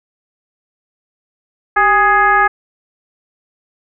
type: tone with frequency modulation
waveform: sine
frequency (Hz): 1244.5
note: D#6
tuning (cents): 0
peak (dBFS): -8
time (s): 1.76-2.48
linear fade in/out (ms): 10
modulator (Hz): 428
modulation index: 1.4
effects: none